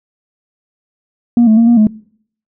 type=tone with pitch steps; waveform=sine; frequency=237.3 / 218.3 / 230.6 / 237.2 / 214.2 Hz; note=A#3 / A3 / A#3 / A#3 / A3; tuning=+31 / -13 / -19 / +30 / -46 cents; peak=-3 dBFS; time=1.37-1.87 s; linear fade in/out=2 ms; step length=100 ms; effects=noise-tail reverb RT60 0.6 s tail -24 dB re dry + tanh soft clip ceiling -3 dBFS